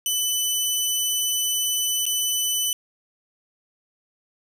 15% pulse tone with dropouts, 2997 Hz, F#7, 22 cents sharp, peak -14 dBFS, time 0.06-2.73 s, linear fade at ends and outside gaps 1 ms, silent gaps 2.055-2.064 s, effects none

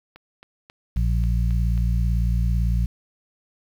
click train, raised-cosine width 0.3 ms, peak -28 dBFS, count 7, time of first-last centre 0.16-1.777 s, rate 3.71 Hz
harmonic tone, 57.9 Hz, A#1, 11 cents flat, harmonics 1 / 2 / 3, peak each -19 / -25 / -29 dBFS, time 0.96-2.86 s, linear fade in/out 5 ms
effects 8-bit

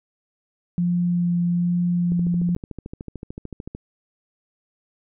sine tone with vibrato, 174.61 Hz, F3, in tune, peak -18 dBFS, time 0.78-2.55 s, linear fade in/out 0 ms, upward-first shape sine, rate 1.2 Hz, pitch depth 9 cents each way
click train, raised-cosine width 3 ms, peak -20 dBFS, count 23, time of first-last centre 2.12-3.75 s, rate 13.5 Hz
effects none

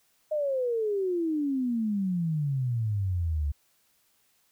sine exponential sweep, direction down, 622.3 to 69.9 Hz, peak -25 dBFS, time 0.31-3.52 s, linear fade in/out 10 ms, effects white hiss -68 dBFS RMS until 4.51 s

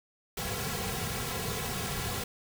pink noise with comb filter, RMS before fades -34 dBFS, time 0.37-2.24 s, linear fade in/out 5 ms, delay 3.3 ms, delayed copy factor -0.9, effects none

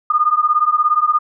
sine beating tone pair, 1212 / 1229 Hz, D#6 / D#6, -46 / -22 cents, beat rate 17 Hz, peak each -15 dBFS, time 0.1-1.19 s, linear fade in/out 5 ms, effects none

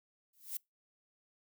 violet noise with exponential growth, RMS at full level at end -35 dBFS, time 0.33-0.57 s, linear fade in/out 5 ms, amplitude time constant 52 ms, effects noise-tail reverb RT60 0.2 s tail -26 dB re dry

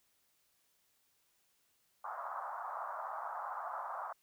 white band-pass noise, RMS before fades -42 dBFS, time 2.04-4.13 s, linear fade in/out 10 ms, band 660 to 1300 Hz, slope 48 dB/octave, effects white hiss -75 dBFS RMS until 4.22 s

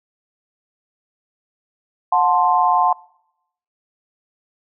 sine chord, F# diminished, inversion none, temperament equal with one note detuned, 723.5 / 880 / 1046.5 Hz, F#5 / A5 / C6, -39 / 0 / 0 cents, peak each -17 dBFS, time 2.12-2.93 s, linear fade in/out 5 ms, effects noise-tail reverb RT60 0.8 s tail -24 dB re dry

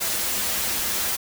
white noise with comb filter, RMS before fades -25 dBFS, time 0-1.17 s, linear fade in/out 20 ms, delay 7 ms, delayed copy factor -0.7, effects none

